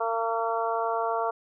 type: harmonic tone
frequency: 227.8 Hz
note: A#3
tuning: 40 cents flat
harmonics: 2 / 3 / 4 / 5 / 6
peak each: -31 / -29 / -31 / -32 / -35 dBFS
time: 0-1.31 s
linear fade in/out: 10 ms
effects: none